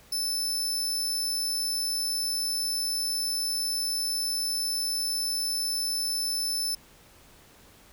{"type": "tone", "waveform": "sawtooth", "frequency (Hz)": 5274, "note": "E8", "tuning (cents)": 0, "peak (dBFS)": -24, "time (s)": [0.12, 6.75], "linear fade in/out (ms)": 5, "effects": ["pink hiss -55 dBFS RMS until 7.92 s"]}